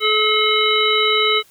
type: harmonic tone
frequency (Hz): 429.6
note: A4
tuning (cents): -41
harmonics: 1 / 3 / 5 / 7 / 9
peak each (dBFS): -20 / -20 / -20 / -20 / -20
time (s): 0-1.43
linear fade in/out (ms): 50
effects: white hiss -52 dBFS RMS until 1.5 s